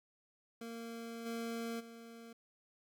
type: tone with level steps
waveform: 25% pulse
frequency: 230.6 Hz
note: A#3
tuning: 19 cents flat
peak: -40 / -35 / -47 dBFS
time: 0.61-2.33 s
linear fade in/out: 5 ms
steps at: 1.25 / 1.79 s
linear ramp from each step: 20 ms
effects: none